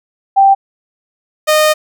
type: tone pair in turn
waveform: sine / sawtooth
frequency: 784 / 614.8 Hz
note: G5 / D#5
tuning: 0 / -21 cents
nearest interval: major third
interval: 421 cents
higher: first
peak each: -4 dBFS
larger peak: neither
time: 0.36-0.55 / 1.47-1.74 s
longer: second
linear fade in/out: 20 ms
effects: none